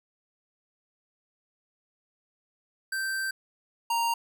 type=tone pair in turn; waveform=square; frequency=1561 / 930.5 Hz; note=G6 / A#5; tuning=-8 / -3 cents; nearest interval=major sixth; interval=895 cents; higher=first; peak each=-29 / -25 dBFS; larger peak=second; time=2.92-3.31 / 3.9-4.14 s; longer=first; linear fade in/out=5 ms; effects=none